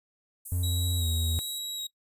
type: high-pass noise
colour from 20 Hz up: pink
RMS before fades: -40 dBFS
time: 0.45-1.59 s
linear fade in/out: 10 ms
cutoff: 8300 Hz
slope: 48 dB/octave
type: tone with pitch glide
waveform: triangle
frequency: 88.4 to 82.48 Hz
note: F2 to E2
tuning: +22 to +2 cents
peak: -24 dBFS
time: 0.52-1.39 s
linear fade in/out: 0 ms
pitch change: -120 cents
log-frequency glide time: 0.98-1.06 s
type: tone with vibrato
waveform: sawtooth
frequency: 3837 Hz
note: A#7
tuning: 49 cents sharp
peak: -30 dBFS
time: 0.63-1.87 s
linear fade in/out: 5 ms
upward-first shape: square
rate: 1.3 Hz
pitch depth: 11 cents each way
effects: noise-tail reverb RT60 0.1 s tail -21 dB re dry + resampled to 32000 Hz